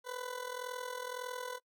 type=tone with amplitude modulation; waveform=20% pulse; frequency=498.7 Hz; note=B4; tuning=17 cents sharp; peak=-31 dBFS; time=0.04-1.6 s; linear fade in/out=50 ms; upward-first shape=sine; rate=41.8 Hz; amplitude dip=75%; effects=noise-tail reverb RT60 0.1 s tail -25 dB re dry